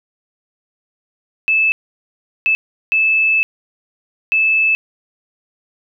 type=tone bursts at uneven times; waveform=sine; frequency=2619 Hz; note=E7; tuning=12 cents flat; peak=-11 dBFS; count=4; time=1.48-1.72 / 2.46-2.55 / 2.92-3.43 / 4.32-4.75 s; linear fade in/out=0 ms; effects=none